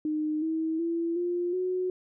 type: tone with pitch steps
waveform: sine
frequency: 306.6 / 320.7 / 335.5 / 351 / 367.1 Hz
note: D#4 / E4 / E4 / F4 / F#4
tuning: -25 / -48 / +31 / +9 / -14 cents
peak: -26 dBFS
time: 0.05-1.9 s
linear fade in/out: 2 ms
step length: 370 ms
effects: none